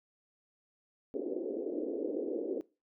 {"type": "band-pass noise", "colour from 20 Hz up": "white", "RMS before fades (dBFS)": -36, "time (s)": [1.14, 2.61], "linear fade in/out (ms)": 0, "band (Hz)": [280, 490], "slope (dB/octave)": 48, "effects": ["noise-tail reverb RT60 0.3 s tail -22 dB re dry"]}